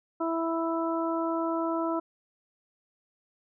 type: harmonic tone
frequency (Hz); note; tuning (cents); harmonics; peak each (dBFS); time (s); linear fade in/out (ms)
329.6; E4; 0; 1 / 2 / 3 / 4; -29 / -32 / -34 / -35; 0.2-2; 10
effects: none